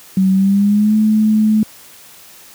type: tone with pitch glide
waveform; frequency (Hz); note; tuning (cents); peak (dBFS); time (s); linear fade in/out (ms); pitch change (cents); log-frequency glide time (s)
sine; 189.9 to 215.6; F#3 to A3; +45 to -35; -9; 0.17-1.63; 2; +220; 0.32-0.95
effects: white hiss -41 dBFS RMS until 2.54 s + high-pass 80 Hz 12 dB/octave